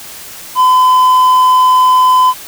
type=tone; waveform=triangle; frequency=1015 Hz; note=B5; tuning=47 cents sharp; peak=-3 dBFS; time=0.55-2.34 s; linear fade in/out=50 ms; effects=white hiss -30 dBFS RMS until 2.47 s